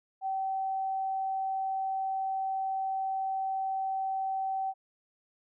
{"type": "tone", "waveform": "sine", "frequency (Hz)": 769, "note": "G5", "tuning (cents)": -33, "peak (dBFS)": -29, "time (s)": [0.21, 4.74], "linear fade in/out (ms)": 50, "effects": []}